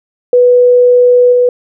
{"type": "tone with level steps", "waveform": "sine", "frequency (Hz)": 492.5, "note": "B4", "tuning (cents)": -5, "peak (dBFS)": [-3, -5], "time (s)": [0.33, 1.49], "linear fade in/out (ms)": 2, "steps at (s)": 1.32, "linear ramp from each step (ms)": 10, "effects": []}